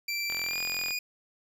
25% pulse tone with pitch glide, 2346 to 2453 Hz, D7 to D#7, -2 to -25 cents, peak -26 dBFS, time 0.08-0.99 s, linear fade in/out 5 ms, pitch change +77 cents, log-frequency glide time 0.45-0.59 s
click train, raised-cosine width 0.3 ms, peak -23 dBFS, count 27, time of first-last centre 0.3-0.907 s, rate 42.8 Hz
effects none

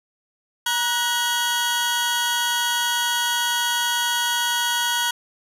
sawtooth tone cluster, 950 / 1477 / 3297 Hz, A#5 / F#6 / G#7, +33 / -3 / -13 cents, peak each -21 dBFS, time 0.66-5.11 s, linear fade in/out 5 ms, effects resampled to 32000 Hz + 7-bit

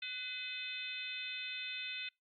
harmonic tone with a mistuned harmonic, 509 Hz, C5, 48 cents flat, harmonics 3 / 4 / 5 / 6 / 7 / 8, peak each -50 / -49 / -43 / -52 / -44 / -52 dBFS, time 0.02-2.09 s, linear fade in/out 5 ms, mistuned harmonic 3, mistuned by -37 cents, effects noise-tail reverb RT60 0.2 s tail -26 dB re dry + Opus 48 kbps

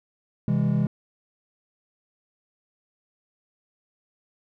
triangle chord, C augmented, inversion none, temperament just, 130.81 / 163.52 / 204.4 Hz, C3 / E3 / G#3, 0 / -14 / -27 cents, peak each -22 dBFS, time 0.48-0.87 s, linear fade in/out 2 ms, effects tanh soft clip ceiling -10 dBFS

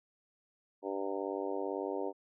harmonic tone with a mistuned harmonic, 98 Hz, G2, in tune, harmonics 3 / 4 / 5 / 6 / 7 / 8 / 9, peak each -41 / -38 / -40 / -42 / -45 / -47 / -45 dBFS, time 0.82-2.13 s, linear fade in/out 50 ms, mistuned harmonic 9, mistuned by +65 cents, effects none

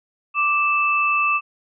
sine tone pair together, 1174.7 / 2637 Hz, D6 / E7, 0 / 0 cents, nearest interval octave + major second, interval 1400 cents, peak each -19 dBFS, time 0.34-1.41 s, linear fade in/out 50 ms, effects none

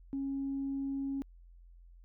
sine tone, 274 Hz, C#4, 20 cents flat, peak -32 dBFS, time 0.13-1.22 s, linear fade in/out 0 ms, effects tanh soft clip ceiling -28 dBFS + added 43 Hz sine -53 dBFS peak until 2.04 s

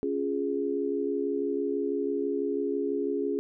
sine chord, Db major, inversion none, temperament equal, 277.2 / 349.2 / 415.3 Hz, Db4 / F4 / Ab4, 0 / 0 / 0 cents, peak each -31 / -33 / -29 dBFS, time 0.03-3.39 s, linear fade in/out 0 ms, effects none

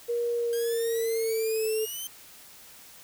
sine tone with pitch glide, 474.1 to 437.3 Hz, A#4 to A4, +29 to -11 cents, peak -25 dBFS, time 0.08-1.86 s, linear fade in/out 20 ms, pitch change -140 cents, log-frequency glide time 0.36-1.72 s
5% pulse exponential sweep, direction up, 1599 to 3136 Hz, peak -26 dBFS, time 0.53-2.07 s, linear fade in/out 0 ms
effects white hiss -50 dBFS RMS until 3.03 s

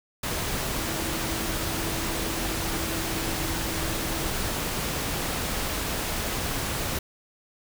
sine tone in noise, 327.1 Hz, E4, 13 cents flat, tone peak -36 dBFS, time 0.8-4.28 s, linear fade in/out 5 ms, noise pink, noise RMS -29 dBFS, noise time 0.23-6.99 s, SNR -10 dB, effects none

